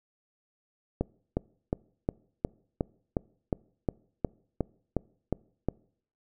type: click train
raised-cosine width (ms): 2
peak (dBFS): -13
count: 14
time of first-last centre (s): 1.01-5.686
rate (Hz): 2.78
effects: noise-tail reverb RT60 0.6 s tail -25 dB re dry